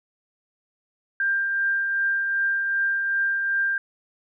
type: tone with tremolo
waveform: sine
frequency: 1590 Hz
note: G6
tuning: 24 cents sharp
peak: -19 dBFS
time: 1.2-3.78 s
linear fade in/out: 2 ms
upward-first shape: triangle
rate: 2.6 Hz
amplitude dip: 35%
effects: none